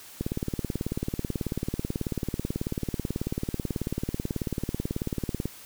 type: click train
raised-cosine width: 3 ms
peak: -15 dBFS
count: 97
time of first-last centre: 0.21-5.456 s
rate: 18.3 Hz
effects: white hiss -47 dBFS RMS until 5.65 s